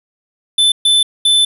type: tone bursts at uneven times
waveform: square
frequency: 3520 Hz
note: A7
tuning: in tune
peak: -9 dBFS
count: 3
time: 0.58-0.72 / 0.85-1.03 / 1.25-1.45 s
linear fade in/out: 5 ms
effects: resampled to 32000 Hz + 7-bit